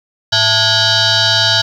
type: tone with frequency modulation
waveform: sine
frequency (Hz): 107.2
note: A2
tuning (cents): -45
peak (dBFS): -9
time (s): 0.32-1.62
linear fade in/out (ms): 10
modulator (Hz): 773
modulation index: 6.3
effects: 7-bit